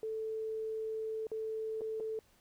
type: tone with dropouts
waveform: sine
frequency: 440 Hz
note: A4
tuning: in tune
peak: -35 dBFS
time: 0.03-2.19 s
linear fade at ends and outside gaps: 1 ms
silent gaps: 1.269-1.316 / 1.809-1.816 / 2-2.005 s
effects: pink hiss -68 dBFS RMS until 2.4 s